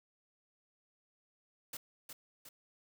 white noise with echo, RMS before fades -43 dBFS, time 1.73-1.77 s, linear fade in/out 5 ms, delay 360 ms, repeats 2, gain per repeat -5 dB, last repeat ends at 2.49 s, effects none

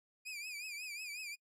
sawtooth tone with vibrato, 2433 Hz, D#7, 39 cents flat, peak -39 dBFS, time 0.25-1.36 s, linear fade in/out 20 ms, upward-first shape triangle, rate 5.5 Hz, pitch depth 120 cents each way, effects noise-tail reverb RT60 0.1 s tail -25 dB re dry + low-pass 12000 Hz 12 dB/octave

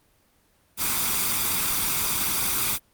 white noise with comb filter, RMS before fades -24 dBFS, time 0.77-2.79 s, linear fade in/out 50 ms, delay 0.84 ms, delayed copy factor +0.55, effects pink hiss -63 dBFS RMS until 2.93 s + Opus 24 kbps

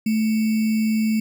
sine tone with sample-and-hold, 218.9 Hz, A3, 9 cents flat, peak -17 dBFS, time 0.06-1.2 s, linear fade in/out 5 ms, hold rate 2450 Hz, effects none

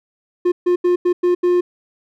triangle tone bursts at uneven times, 355.3 Hz, F4, 30 cents sharp, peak -10 dBFS, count 6, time 0.45-0.52 / 0.66-0.76 / 0.84-0.96 / 1.05-1.13 / 1.23-1.35 / 1.43-1.61 s, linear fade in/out 10 ms, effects none

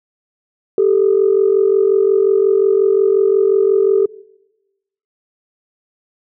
sine tone pair together, 391.7 / 437.3 Hz, G4 / A4, -1 / -11 cents, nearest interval major second, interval 190 cents, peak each -11 / -13 dBFS, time 0.78-4.06 s, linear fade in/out 2 ms, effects noise-tail reverb RT60 1.0 s tail -22 dB re dry + tanh soft clip ceiling -3 dBFS

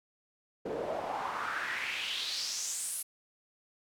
pink noise with band-pass filter sweep, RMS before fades -36 dBFS, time 0.65-3.03 s, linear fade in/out 10 ms, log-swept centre 430 to 11000 Hz, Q 3.7, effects none

